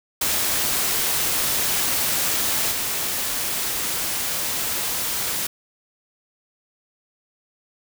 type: noise with level steps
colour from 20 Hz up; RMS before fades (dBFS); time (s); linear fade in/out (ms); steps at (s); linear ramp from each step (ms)
white; -22 / -25; 0.21-5.47; 5; 2.71; 5
effects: none